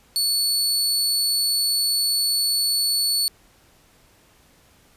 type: tone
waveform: sawtooth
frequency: 4435 Hz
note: C#8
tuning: in tune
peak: -16 dBFS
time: 0.16-3.28 s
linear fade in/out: 0 ms
effects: pink hiss -56 dBFS RMS until 4.96 s + resampled to 32000 Hz